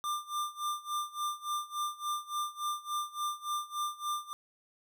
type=tone with tremolo; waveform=square; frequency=1193 Hz; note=D6; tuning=27 cents sharp; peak=-31 dBFS; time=0.04-4.33 s; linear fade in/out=0 ms; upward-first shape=sine; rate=3.5 Hz; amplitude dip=90%; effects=none

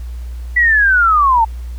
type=linear sweep; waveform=sine; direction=down; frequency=1975.5 to 870 Hz; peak=-8 dBFS; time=0.56-1.45 s; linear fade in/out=10 ms; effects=added 60 Hz sine -23 dBFS peak until 1.78 s + pink hiss -47 dBFS RMS until 1.78 s

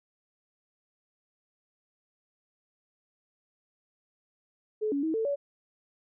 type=tone with pitch steps; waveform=sine; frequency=429.5 / 282.1 / 319.1 / 445.5 / 568 Hz; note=A4 / C#4 / D#4 / A4 / C#5; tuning=-42 / +30 / +44 / +22 / +42 cents; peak=-26 dBFS; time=4.81-5.36 s; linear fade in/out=20 ms; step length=110 ms; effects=none

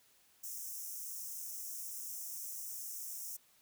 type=high-pass noise; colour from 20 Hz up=white; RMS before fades=-44 dBFS; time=0.43-3.37 s; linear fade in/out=10 ms; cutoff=5400 Hz; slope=96 dB/octave; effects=white hiss -68 dBFS RMS until 3.61 s

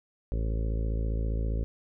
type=harmonic tone; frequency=55 Hz; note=A1; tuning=in tune; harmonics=1 / 2 / 3 / 4 / 5 / 6 / 7 / 8 / 9 / 10; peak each=-27 / -35 / -42 / -43 / -44 / -49 / -46 / -45 / -48 / -48 dBFS; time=0.32-1.64 s; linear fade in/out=0 ms; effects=none

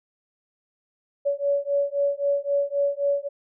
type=beating tone pair; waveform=sine; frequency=564 / 567.8 Hz; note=C#5 / C#5; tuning=+30 / +41 cents; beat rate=3.8 Hz; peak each=-24 dBFS; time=1.25-3.29 s; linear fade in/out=20 ms; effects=none

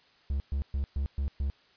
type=tone bursts; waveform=triangle; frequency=69.3 Hz; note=C#2; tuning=in tune; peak=-25 dBFS; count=6; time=0.3-1.5 s; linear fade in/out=0 ms; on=100 ms; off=120 ms; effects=white hiss -62 dBFS RMS until 1.76 s + resampled to 11025 Hz

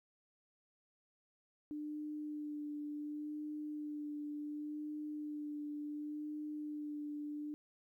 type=tone with vibrato; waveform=sine; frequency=298.2 Hz; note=D4; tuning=27 cents sharp; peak=-40 dBFS; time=1.71-7.54 s; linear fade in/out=0 ms; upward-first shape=sine; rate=0.69 Hz; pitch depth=17 cents each way; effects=13-bit

